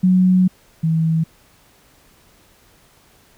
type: tone pair in turn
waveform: sine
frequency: 184.2 / 161.6 Hz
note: F#3 / E3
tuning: -7 / -34 cents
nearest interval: major second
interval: 227 cents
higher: first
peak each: -10 / -14 dBFS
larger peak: first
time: 0.03-0.48 / 0.83-1.24 s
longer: first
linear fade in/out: 10 ms
effects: pink hiss -53 dBFS RMS until 3.37 s